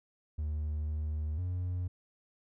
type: tone with pitch steps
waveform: triangle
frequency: 76 / 76.7 / 90.1 Hz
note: D#2 / D#2 / F#2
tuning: -40 / -24 / -45 cents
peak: -29 dBFS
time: 0.38-1.88 s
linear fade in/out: 10 ms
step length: 500 ms
effects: tanh soft clip ceiling -25 dBFS